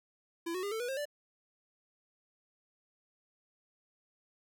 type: tone with pitch steps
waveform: square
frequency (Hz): 336.3 / 368.9 / 404.6 / 443.8 / 486.7 / 533.8 / 585.5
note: E4 / F#4 / G#4 / A4 / B4 / C5 / D5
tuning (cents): +35 / -5 / -45 / +15 / -25 / +35 / -5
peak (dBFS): -35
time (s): 0.46-1.055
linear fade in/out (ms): 10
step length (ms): 85
effects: none